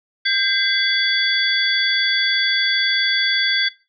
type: tone cluster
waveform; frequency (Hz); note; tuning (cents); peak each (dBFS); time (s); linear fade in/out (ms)
sine; 1585 / 2045 / 3410 / 4611; G6 / C7 / G#7 / D8; +19 / -40 / +45 / -33; -21; 0.25-3.69; 10
effects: noise-tail reverb RT60 0.3 s tail -20 dB re dry + MP3 96 kbps